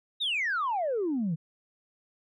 sine exponential sweep, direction down, 3872 to 150.4 Hz, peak -25 dBFS, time 0.2-1.36 s, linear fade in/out 20 ms, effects tanh soft clip ceiling -23 dBFS

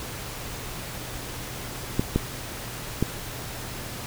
clicks, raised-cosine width 3 ms, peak -8 dBFS, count 3, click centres 1.995 / 2.16 / 3.026 s, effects added 120 Hz sine -42 dBFS peak until 4.06 s + pink hiss -36 dBFS RMS until 4.06 s

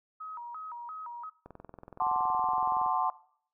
sine tone with vibrato, 1099 Hz, C#6, 15 cents flat, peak -38 dBFS, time 0.2-1.3 s, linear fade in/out 10 ms, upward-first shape square, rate 2.9 Hz, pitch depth 250 cents each way
click train, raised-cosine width 1 ms, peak -32 dBFS, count 31, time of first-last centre 1.46-2.862 s, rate 21.4 Hz
sine chord, D dominant seventh, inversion first, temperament equal, 740 / 880 / 1046.5 / 1174.7 Hz, F#5 / A5 / C6 / D6, 0 / 0 / 0 / 0 cents, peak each -31 / -31 / -30 / -35 dBFS, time 2-3.1 s, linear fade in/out 2 ms
effects noise-tail reverb RT60 0.6 s tail -20 dB re dry

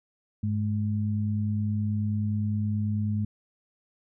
sine tone pair together, 102.46 / 211.9 Hz, G#2 / G#3, -23 / +35 cents, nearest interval octave + minor second, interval 1258 cents, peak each -26 / -29 dBFS, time 0.43-3.25 s, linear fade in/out 5 ms, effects none

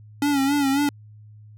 square tone with vibrato, 279.8 Hz, C#4, 16 cents sharp, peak -19 dBFS, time 0.22-0.89 s, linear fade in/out 2 ms, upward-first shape sine, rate 3.7 Hz, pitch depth 69 cents each way, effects added 106 Hz sine -43 dBFS peak until 1.57 s

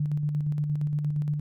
sine tone with tremolo, 148.4 Hz, D3, 18 cents sharp, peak -23 dBFS, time 0-1.4 s, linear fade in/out 5 ms, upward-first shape square, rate 8.6 Hz, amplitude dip 35%, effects none

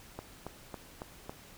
click train, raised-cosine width 1 ms, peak -25 dBFS, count 5, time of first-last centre 0.19-1.295 s, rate 3.62 Hz, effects pink hiss -54 dBFS RMS until 1.57 s

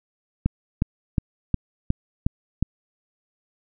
click train, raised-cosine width 5 ms, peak -7 dBFS, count 7, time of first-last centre 0.46-2.626 s, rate 2.77 Hz, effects none

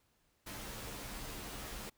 pink noise with comb filter, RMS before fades -45 dBFS, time 0.46-1.9 s, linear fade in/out 10 ms, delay 12 ms, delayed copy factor -0.85, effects pink hiss -75 dBFS RMS until 1.97 s

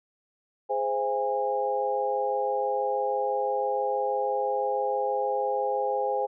sine tone cluster, 415.9 / 522 / 677 / 817 Hz, G#4 / C5 / E5 / G#5, +2 / -4 / +46 / -29 cents, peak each -32 / -28 / -36 / -28 dBFS, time 0.69-6.27 s, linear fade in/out 20 ms, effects none

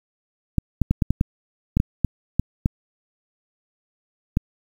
clicks, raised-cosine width 5 ms, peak -5 dBFS, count 12, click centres 0.583 / 0.817 / 0.91 / 1.022 / 1.106 / 1.211 / 1.77 / 1.801 / 2.047 / 2.396 / 2.659 / 4.371 s, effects 7-bit

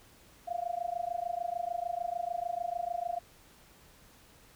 sine tone with amplitude modulation, 697 Hz, F5, 4 cents flat, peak -28 dBFS, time 0.47-3.2 s, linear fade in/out 20 ms, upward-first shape sine, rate 26.7 Hz, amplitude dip 95%, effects pink hiss -59 dBFS RMS until 4.55 s

